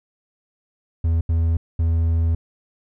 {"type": "tone bursts at uneven times", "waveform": "triangle", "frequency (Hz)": 82.41, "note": "E2", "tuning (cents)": 0, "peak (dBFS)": -14, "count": 3, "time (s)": [[1.04, 1.21], [1.29, 1.57], [1.79, 2.35]], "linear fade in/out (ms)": 5, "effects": []}